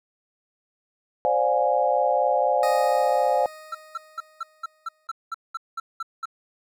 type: chord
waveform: sine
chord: D half-diminished seventh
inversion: third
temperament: equal with one note detuned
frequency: 523.3 / 587.3 / 711.9 / 830.6 Hz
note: C5 / D5 / F5 / Ab5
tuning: 0 / 0 / +33 / 0 cents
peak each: -24 dBFS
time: 1.25-3.46 s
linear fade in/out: 0 ms
type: tone with exponential decay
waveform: 20% pulse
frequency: 622.3 Hz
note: D#5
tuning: in tune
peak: -21 dBFS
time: 2.63-5.07 s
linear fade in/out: 1 ms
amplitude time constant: 530 ms
type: tone bursts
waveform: triangle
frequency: 1340 Hz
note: E6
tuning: 28 cents sharp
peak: -25 dBFS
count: 12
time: 3.72-6.256 s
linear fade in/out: 5 ms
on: 28 ms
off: 200 ms
effects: none